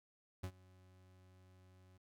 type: tone with ADSR envelope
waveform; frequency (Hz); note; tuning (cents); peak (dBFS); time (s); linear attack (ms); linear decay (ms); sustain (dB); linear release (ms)
40% pulse; 92.5; F#2; 0; -38; 0.43-1.98; 10; 69; -24; 13
effects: 13-bit